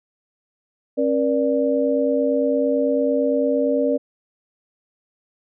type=tone cluster; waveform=sine; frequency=270.1 / 478.1 / 587 Hz; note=C#4 / A#4 / D5; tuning=-45 / +44 / -1 cents; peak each=-21 dBFS; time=0.97-3.98 s; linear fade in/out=20 ms; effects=none